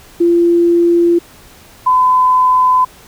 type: tone pair in turn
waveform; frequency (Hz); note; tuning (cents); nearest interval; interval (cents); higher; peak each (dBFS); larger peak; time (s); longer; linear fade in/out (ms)
sine; 343 / 1013.1; F4 / B5; -31 / +44; octave + perfect fifth; 1875; second; -7; neither; 0.2-1.19 / 1.86-2.85; neither; 10
effects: pink hiss -41 dBFS RMS until 3.07 s